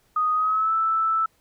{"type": "tone with pitch glide", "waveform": "sine", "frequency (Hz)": [1244.5, 1318.5], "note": ["D#6", "E6"], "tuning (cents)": [0, 0], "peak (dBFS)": -19, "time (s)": [0.16, 1.26], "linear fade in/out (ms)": 5, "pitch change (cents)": 100, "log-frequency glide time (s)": [0.34, 0.73], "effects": ["pink hiss -64 dBFS RMS until 1.4 s"]}